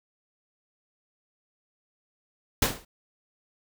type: noise with exponential decay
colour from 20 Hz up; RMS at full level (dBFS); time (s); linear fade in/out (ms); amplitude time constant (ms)
pink; -18; 2.62-2.85; 5; 49
effects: none